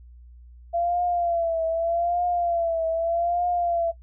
sine tone with vibrato, 680 Hz, F5, 46 cents flat, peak -21 dBFS, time 0.73-3.92 s, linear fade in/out 20 ms, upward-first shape triangle, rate 0.82 Hz, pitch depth 80 cents each way, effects noise-tail reverb RT60 0.1 s tail -19 dB re dry + added 60 Hz sine -44 dBFS peak until 4.02 s

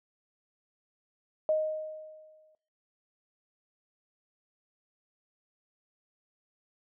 sine tone with exponential decay, 622.3 Hz, D#5, in tune, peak -22 dBFS, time 1.49-2.55 s, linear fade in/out 1 ms, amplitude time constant 230 ms, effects noise-tail reverb RT60 0.4 s tail -19 dB re dry

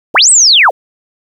sine linear two-way sweep, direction up then down, 97.4 to 8372 to 396.3 Hz, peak -3 dBFS, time 0.14-0.71 s, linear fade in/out 20 ms, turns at 0.3 s, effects 7-bit

